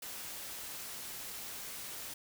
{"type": "noise", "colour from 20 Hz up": "white", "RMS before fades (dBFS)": -44, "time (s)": [0.02, 2.14], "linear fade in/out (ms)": 5, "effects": []}